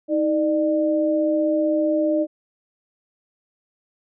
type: tone pair together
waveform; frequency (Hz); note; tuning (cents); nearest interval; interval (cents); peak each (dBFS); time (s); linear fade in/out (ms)
sine; 315.8 / 599.6; D#4 / D5; +26 / +36; major seventh; 1110; -20; 0.08-2.27; 50
effects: none